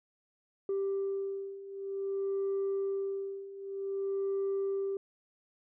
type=beating tone pair; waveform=sine; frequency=392 / 392.53 Hz; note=G4 / G4; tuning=0 / +2 cents; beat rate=0.53 Hz; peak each=-35 / -32 dBFS; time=0.69-4.97 s; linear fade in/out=2 ms; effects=tanh soft clip ceiling -27 dBFS